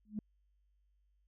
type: tone with exponential growth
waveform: sine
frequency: 211.8 Hz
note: G#3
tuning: 34 cents sharp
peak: -31 dBFS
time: 0.05-0.19 s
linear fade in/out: 2 ms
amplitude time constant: 29 ms
effects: tanh soft clip ceiling -28 dBFS + added 50 Hz sine -70 dBFS peak until 1.27 s